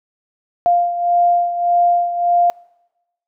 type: beating tone pair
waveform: sine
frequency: 698.5 / 700.2 Hz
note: F5 / F5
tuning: 0 / +4 cents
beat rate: 1.7 Hz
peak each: -13 / -19 dBFS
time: 0.66-2.5 s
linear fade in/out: 0 ms
effects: noise-tail reverb RT60 1.0 s tail -26 dB re dry